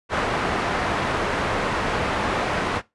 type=low-pass noise; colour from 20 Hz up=white; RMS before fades=-24 dBFS; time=0.09-2.82 s; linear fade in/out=50 ms; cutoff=1400 Hz; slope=12 dB/octave; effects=noise-tail reverb RT60 0.2 s tail -19 dB re dry + resampled to 24000 Hz